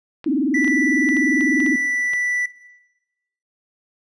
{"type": "clicks", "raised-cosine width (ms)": 0.3, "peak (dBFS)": -19, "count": 9, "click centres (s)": [0.243, 0.645, 0.678, 1.089, 1.168, 1.409, 1.603, 1.663, 2.135]}
{"type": "tone with vibrato", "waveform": "sine", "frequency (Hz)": 283.7, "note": "C#4", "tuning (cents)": 40, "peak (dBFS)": -16, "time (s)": [0.26, 1.76], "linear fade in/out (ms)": 5, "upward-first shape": "triangle", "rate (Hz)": 20, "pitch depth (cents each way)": 300}
{"type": "tone", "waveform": "triangle", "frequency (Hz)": 1970, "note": "B6", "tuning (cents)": -5, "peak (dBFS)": -17, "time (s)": [0.54, 2.46], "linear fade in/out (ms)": 5}
{"effects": ["noise-tail reverb RT60 1.0 s tail -17 dB re dry", "resampled to 22050 Hz"]}